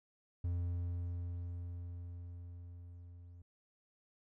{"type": "tone with level ramp", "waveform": "triangle", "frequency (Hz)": 87.31, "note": "F2", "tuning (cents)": 0, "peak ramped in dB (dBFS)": [-31, -50], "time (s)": [0.44, 3.42], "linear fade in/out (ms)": 5, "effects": []}